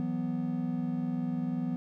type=chord; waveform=triangle; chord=E suspended second; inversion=none; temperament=equal; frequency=164.81 / 185 / 246.9 Hz; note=E3 / F#3 / B3; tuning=0 / 0 / 0 cents; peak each=-33 / -34 / -30 dBFS; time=0-1.76 s; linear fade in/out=0 ms; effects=none